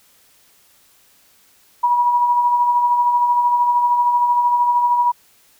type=tone with tremolo; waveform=sine; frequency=967 Hz; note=B5; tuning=37 cents flat; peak=-11 dBFS; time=1.83-5.12 s; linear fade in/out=10 ms; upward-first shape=sine; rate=13 Hz; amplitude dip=40%; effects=white hiss -54 dBFS RMS until 5.59 s